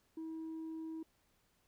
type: tone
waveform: sine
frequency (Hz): 321.5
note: E4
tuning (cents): -43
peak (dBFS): -39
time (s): 0.17-1.03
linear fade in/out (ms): 5
effects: tanh soft clip ceiling -40 dBFS + pink hiss -75 dBFS RMS until 1.67 s